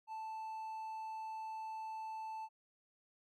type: tone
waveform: triangle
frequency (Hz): 880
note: A5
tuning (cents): 0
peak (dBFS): -40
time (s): 0.07-2.49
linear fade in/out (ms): 50
effects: none